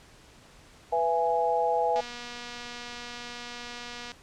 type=chord; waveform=sine; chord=E major; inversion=second; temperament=equal with one note detuned; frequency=493.9 / 670 / 830.6 Hz; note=B4 / E5 / G#5; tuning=0 / +28 / 0 cents; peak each=-28 / -28 / -26 dBFS; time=0.92-2.01 s; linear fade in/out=10 ms
type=click train; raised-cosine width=0.2 ms; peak=-23 dBFS; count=521; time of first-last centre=1.96-4.118 s; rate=241 Hz
effects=pink hiss -54 dBFS RMS until 4.22 s + low-pass 8000 Hz 12 dB/octave